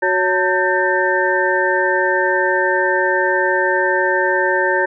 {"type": "tone cluster", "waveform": "sine", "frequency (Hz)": [370.7, 558, 901, 1567, 1805], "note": ["F#4", "C#5", "A5", "G6", "A6"], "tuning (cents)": [3, 11, 41, -1, 44], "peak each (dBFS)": -20, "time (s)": [0.02, 4.86], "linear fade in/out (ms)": 10, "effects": []}